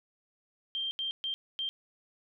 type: tone bursts at uneven times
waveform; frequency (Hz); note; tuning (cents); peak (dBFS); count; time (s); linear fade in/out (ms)
sine; 3167; G7; +17; -31; 4; 0.75-0.91 / 0.99-1.11 / 1.24-1.34 / 1.59-1.69; 0
effects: none